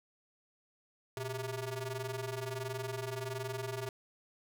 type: ring-modulated tone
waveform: sawtooth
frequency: 260.6 Hz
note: C4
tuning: 7 cents flat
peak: -30 dBFS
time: 1.17-3.89 s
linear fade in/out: 2 ms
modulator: 141 Hz
effects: 12-bit